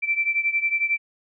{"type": "beating tone pair", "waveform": "sine", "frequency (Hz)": [2334, 2345], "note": ["D7", "D7"], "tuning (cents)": [-11, -3], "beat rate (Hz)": 11, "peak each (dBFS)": [-22, -25], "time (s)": [0.02, 0.98], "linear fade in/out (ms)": 20, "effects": []}